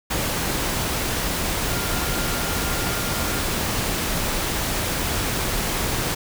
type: tone in noise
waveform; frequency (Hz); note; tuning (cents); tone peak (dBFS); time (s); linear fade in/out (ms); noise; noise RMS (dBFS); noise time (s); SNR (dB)
sine; 1400; F6; +4; -34; 1.7-3.4; 10; pink; -24; 0.1-6.15; -13
effects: none